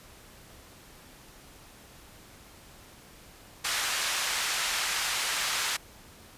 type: band-pass noise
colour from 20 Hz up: pink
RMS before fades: -30 dBFS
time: 3.64-5.77 s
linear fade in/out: 10 ms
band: 1300 to 9100 Hz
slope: 12 dB/octave
effects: pink hiss -52 dBFS RMS until 6.37 s + resampled to 32000 Hz